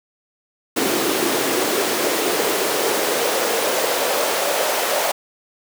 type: noise with high-pass filter sweep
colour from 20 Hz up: pink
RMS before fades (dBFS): -20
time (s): 0.76-5.12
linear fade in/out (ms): 10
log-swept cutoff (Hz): 310 to 610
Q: 2.7
effects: none